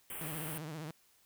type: band-stop noise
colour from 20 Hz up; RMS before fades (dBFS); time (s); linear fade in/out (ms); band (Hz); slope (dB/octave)
white; -43; 0.1-0.58; 2; 3300 to 8100; 96
type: tone with vibrato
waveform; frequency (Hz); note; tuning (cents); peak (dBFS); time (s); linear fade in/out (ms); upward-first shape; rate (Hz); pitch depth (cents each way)
sawtooth; 155.56; D#3; 0; -37; 0.21-0.91; 0; triangle; 15; 130
effects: white hiss -68 dBFS RMS until 1.25 s